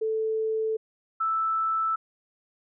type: tone pair in turn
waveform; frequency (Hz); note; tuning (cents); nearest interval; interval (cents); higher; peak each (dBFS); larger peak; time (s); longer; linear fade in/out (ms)
sine; 440 / 1318.5; A4 / E6; 0 / 0; octave + perfect fifth; 1900; second; -24 / -23; second; 0.01-0.77 / 1.2-1.96; neither; 10
effects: none